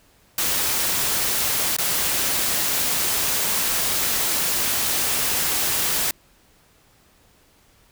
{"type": "noise with dropouts", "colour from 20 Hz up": "white", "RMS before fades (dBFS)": -22, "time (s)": [0.38, 6.11], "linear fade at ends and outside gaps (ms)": 2, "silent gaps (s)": [1.766, 1.785], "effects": ["pink hiss -57 dBFS RMS until 7.91 s"]}